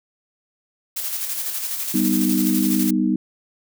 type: noise with tremolo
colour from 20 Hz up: blue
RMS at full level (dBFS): -25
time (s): 0.96-2.91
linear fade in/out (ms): 10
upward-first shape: square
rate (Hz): 12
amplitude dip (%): 35
type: chord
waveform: sine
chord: G augmented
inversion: none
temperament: equal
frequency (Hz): 196 / 246.9 / 311.1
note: G3 / B3 / D#4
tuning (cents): 0 / 0 / 0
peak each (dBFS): -21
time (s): 1.94-3.16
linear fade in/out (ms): 5
effects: none